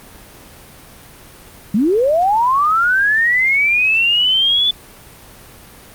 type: linear sweep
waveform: sine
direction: up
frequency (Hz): 185.7 to 3490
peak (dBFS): -11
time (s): 1.74-4.71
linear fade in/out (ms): 5
effects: pink hiss -40 dBFS RMS until 5.94 s + Opus 32 kbps